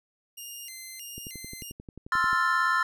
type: tone with vibrato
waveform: 10% pulse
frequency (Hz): 2419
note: D#7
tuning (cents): -49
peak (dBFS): -31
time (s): 0.37-1.72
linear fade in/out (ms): 10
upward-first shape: square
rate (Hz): 1.6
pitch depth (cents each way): 270
type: click train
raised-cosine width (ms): 3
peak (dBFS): -29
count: 14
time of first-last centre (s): 1.18-2.33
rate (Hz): 11.3
type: chord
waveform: triangle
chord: F major seventh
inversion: second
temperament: equal with one note detuned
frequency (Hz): 1046.5 / 1318.5 / 1396.9 / 1765.1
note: C6 / E6 / F6 / A6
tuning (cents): 0 / 0 / 0 / +5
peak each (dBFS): -26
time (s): 2.12-2.83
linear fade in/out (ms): 2
effects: none